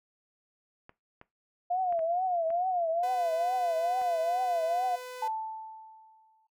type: clicks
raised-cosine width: 0.5 ms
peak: -33 dBFS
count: 6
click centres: 0.894 / 1.214 / 1.925 / 1.992 / 2.504 / 4.016 s
type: tone with vibrato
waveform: sine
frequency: 698.5 Hz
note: F5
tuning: in tune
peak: -26 dBFS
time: 1.7-4.96 s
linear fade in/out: 10 ms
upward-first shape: triangle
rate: 2.3 Hz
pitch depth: 150 cents each way
type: tone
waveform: sawtooth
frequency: 502 Hz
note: B4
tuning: 28 cents sharp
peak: -36 dBFS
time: 3.03-5.28 s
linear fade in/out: 5 ms
type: tone with exponential decay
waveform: sine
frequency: 880 Hz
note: A5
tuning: in tune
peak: -27 dBFS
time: 5.22-6.47 s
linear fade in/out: 5 ms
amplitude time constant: 270 ms
effects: noise-tail reverb RT60 0.2 s tail -18 dB re dry